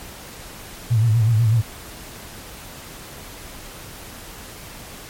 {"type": "tone with vibrato", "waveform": "sine", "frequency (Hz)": 112.8, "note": "A2", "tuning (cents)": 44, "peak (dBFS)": -13, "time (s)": [0.9, 1.62], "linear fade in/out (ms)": 20, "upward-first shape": "sine", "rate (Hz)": 8.1, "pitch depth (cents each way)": 100, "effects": ["pink hiss -38 dBFS RMS until 5.09 s", "MP3 64 kbps"]}